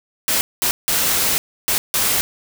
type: noise bursts at uneven times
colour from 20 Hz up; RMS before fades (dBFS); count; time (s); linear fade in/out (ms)
white; -18; 5; 0.28-0.41 / 0.62-0.71 / 0.88-1.38 / 1.68-1.78 / 1.94-2.21; 0
effects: none